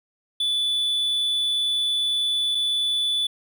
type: tone pair in turn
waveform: triangle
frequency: 3471 / 3471 Hz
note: A7 / A7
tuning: -24 / -24 cents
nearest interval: unison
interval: 0 cents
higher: neither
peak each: -19 dBFS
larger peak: neither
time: 0.4-2.55 / 2.55-3.27 s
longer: first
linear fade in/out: 5 ms
effects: none